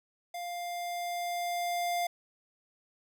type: tone with level ramp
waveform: square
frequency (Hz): 700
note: F5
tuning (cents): +4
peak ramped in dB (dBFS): -37 to -29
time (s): 0.34-2.07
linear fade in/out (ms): 5
effects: none